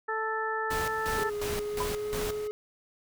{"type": "harmonic tone", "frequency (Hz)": 440, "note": "A4", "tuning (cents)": 0, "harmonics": [1, 2, 3, 4], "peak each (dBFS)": [-34, -34, -34, -34], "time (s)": [0.08, 1.3], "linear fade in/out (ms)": 10}
{"type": "noise with tremolo", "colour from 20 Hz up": "pink", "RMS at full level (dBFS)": -35, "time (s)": [0.7, 2.48], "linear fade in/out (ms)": 10, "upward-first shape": "square", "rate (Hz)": 2.8, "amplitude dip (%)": 75}
{"type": "tone with pitch glide", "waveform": "triangle", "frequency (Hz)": [415.3, 422.3], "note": ["G#4", "G#4"], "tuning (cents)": [0, 29], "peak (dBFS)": -29, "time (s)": [1.18, 2.51], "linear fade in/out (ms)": 0, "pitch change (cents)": 29, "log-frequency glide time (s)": [1.49, 2.27]}
{"type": "tone with exponential decay", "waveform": "sine", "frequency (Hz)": 1004, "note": "B5", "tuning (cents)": 28, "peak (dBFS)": -27, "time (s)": [1.8, 1.95], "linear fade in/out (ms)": 5, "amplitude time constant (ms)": 32}
{"effects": []}